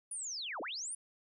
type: linear two-way sweep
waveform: sine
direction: down then up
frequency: 9870 to 246.9 to 9870 Hz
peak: -38 dBFS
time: 0.11-0.95 s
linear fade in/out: 5 ms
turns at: 0.61 s
effects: none